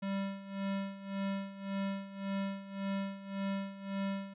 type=tone with tremolo; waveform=square; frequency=196 Hz; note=G3; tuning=in tune; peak=-33 dBFS; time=0.02-4.34 s; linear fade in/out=10 ms; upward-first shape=sine; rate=1.8 Hz; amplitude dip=80%; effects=resampled to 8000 Hz